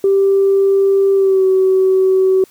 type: tone with pitch glide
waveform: sine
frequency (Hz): 392 to 378.2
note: G4 to F#4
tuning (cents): 0 to +38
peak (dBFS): -8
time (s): 0.04-2.44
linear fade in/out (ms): 2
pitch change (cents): -62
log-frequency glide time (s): 1.14-1.45
effects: tanh soft clip ceiling -4 dBFS + white hiss -49 dBFS RMS until 2.5 s